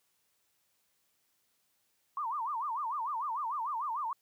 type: tone with vibrato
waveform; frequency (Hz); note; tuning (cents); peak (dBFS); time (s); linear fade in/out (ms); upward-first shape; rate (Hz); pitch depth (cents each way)
sine; 1041; C6; -9; -32; 2.17-4.13; 2; sine; 6.7; 280
effects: white hiss -75 dBFS RMS until 4.21 s + high-pass 60 Hz 12 dB/octave